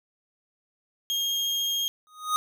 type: tone with vibrato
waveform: 35% pulse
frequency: 3238 Hz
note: G#7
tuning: 45 cents flat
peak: -23 dBFS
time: 1.1-1.88 s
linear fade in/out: 0 ms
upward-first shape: triangle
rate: 14 Hz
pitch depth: 8 cents each way
type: tone with exponential growth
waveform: square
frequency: 1244.5 Hz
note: D#6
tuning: in tune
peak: -20 dBFS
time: 2.07-2.36 s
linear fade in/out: 0 ms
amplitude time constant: 63 ms
effects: none